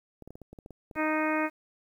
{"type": "clicks", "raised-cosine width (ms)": 2, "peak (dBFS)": -32, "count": 11, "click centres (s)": [0.223, 0.276, 0.306, 0.355, 0.417, 0.53, 0.588, 0.661, 0.707, 0.912, 0.959]}
{"type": "harmonic tone", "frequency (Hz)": 310.1, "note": "D#4", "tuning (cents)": -6, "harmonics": [1, 2, 3, 4, 5, 6, 7, 8], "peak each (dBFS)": [-29, -32, -34, -35, -36, -37, -37, -38], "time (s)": [0.95, 1.5], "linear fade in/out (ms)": 50}
{"effects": ["10-bit"]}